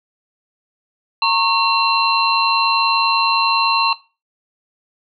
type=tone cluster; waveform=sine; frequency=917 / 1096 / 2730 / 4095 Hz; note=A#5 / C#6 / F7 / C8; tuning=-29 / -20 / -40 / -38 cents; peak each=-19 dBFS; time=1.22-3.93 s; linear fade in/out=2 ms; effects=noise-tail reverb RT60 0.3 s tail -18 dB re dry